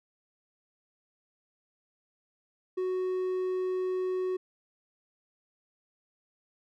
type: tone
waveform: triangle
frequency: 370 Hz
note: F#4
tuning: in tune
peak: -26 dBFS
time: 2.77-4.37 s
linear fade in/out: 10 ms
effects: none